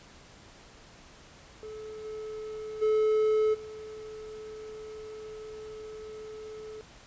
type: tone with level steps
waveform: triangle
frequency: 432 Hz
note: A4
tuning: 32 cents flat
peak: -37 / -34 / -20 / -38 dBFS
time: 1.63-6.81 s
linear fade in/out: 0 ms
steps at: 2.04 / 2.81 / 3.53 s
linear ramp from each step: 20 ms
effects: pink hiss -53 dBFS RMS until 7.06 s + resampled to 16000 Hz